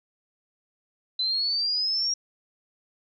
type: exponential sweep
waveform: sine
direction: up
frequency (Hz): 4010 to 5650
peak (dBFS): -23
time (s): 1.19-2.14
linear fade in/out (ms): 5
effects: none